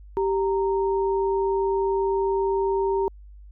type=tone pair together; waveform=sine; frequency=390 / 927.6 Hz; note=G4 / A#5; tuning=-9 / -9 cents; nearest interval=octave + minor third; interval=1500 cents; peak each=-21 / -27 dBFS; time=0.17-3.08 s; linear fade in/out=0 ms; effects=added 50 Hz sine -42 dBFS peak until 3.51 s